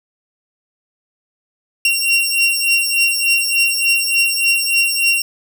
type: beating tone pair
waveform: sawtooth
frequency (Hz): 2750 / 2753.4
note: F7 / F7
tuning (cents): -27 / -25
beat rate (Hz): 3.4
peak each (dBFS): -13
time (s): 1.85-5.22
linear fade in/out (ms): 2
effects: none